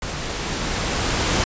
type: noise with level ramp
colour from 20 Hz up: pink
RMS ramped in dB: -29 to -19 dBFS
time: 0.02-1.44 s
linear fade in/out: 2 ms
effects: resampled to 16000 Hz